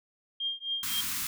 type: tone with tremolo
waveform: sine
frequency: 3209 Hz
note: G7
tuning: 40 cents sharp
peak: -27 dBFS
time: 0.4-1.01 s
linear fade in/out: 5 ms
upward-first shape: triangle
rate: 3.8 Hz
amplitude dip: 100%
type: band-stop noise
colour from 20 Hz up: white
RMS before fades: -33 dBFS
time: 0.83-1.27 s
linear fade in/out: 2 ms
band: 300 to 1000 Hz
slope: 48 dB/octave
effects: none